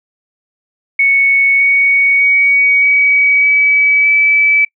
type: tone with pitch steps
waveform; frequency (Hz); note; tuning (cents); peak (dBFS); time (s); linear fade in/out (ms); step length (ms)
sine; 2217 / 2234 / 2251 / 2268 / 2285 / 2302; C#7 / C#7 / C#7 / C#7 / D7 / D7; 0 / +13 / +26 / +39 / -48 / -35; -7; 0.99-4.65; 5; 610
effects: noise-tail reverb RT60 0.1 s tail -23 dB re dry